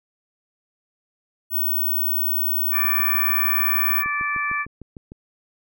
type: tone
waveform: sine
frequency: 15790 Hz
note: B9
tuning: 2 cents flat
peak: -19 dBFS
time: 1.5-4.04 s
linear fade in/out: 50 ms
type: harmonic tone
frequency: 583 Hz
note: D5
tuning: 13 cents flat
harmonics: 2 / 3 / 4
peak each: -26 / -26 / -26 dBFS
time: 2.71-4.66 s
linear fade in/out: 50 ms
type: click train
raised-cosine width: 3 ms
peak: -25 dBFS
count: 16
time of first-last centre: 2.85-5.119 s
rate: 6.61 Hz
effects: none